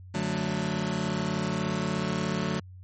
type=chord; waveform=sawtooth; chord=D major; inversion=none; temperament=just; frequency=146.83 / 183.54 / 220.2 Hz; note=D3 / F#3 / A3; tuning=0 / -14 / +2 cents; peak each=-28 / -26 / -28 dBFS; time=0.14-2.6 s; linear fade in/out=10 ms; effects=added 92 Hz sine -43 dBFS peak until 2.83 s + MP3 32 kbps